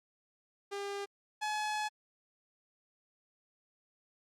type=tone pair in turn; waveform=sawtooth; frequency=401.1 / 849.9 Hz; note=G4 / G#5; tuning=+40 / +40 cents; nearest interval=octave + minor second; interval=1300 cents; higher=second; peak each=-33 / -29 dBFS; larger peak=second; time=0.71-1.06 / 1.41-1.89 s; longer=second; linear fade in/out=20 ms; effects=low-pass 8000 Hz 12 dB/octave + Opus 48 kbps